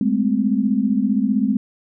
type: tone cluster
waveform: sine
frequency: 202.2 / 217.6 / 258.9 Hz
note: G#3 / A3 / C4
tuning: -46 / -19 / -18 cents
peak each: -20 dBFS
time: 0.01-1.57 s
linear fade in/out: 2 ms
effects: none